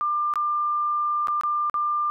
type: tone with dropouts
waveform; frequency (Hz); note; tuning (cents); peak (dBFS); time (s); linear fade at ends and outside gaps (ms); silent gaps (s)
sine; 1194; D6; +28; -21; 0.01-2.1; 0; 0.338-0.357 / 1.272-1.283 / 1.411-1.435 / 1.698-1.742
effects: none